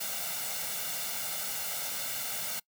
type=noise with comb filter; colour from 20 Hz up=white; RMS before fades=-35 dBFS; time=0-2.6 s; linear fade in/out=10 ms; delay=1.4 ms; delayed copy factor=+0.7; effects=noise-tail reverb RT60 0.1 s tail -24 dB re dry + high-pass 150 Hz 12 dB/octave